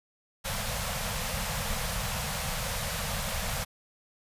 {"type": "band-stop noise", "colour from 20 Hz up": "pink", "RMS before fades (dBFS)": -32, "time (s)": [0.44, 3.65], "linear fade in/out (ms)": 20, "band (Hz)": [220, 470], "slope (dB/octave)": 96, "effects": ["resampled to 32000 Hz"]}